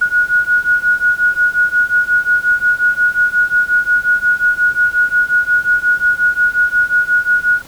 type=beating tone pair; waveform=sine; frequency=1450 / 1455.6 Hz; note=F#6 / F#6; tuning=-35 / -29 cents; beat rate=5.6 Hz; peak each=-14 / -13 dBFS; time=0.01-7.62 s; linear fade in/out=10 ms; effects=pink hiss -39 dBFS RMS until 7.67 s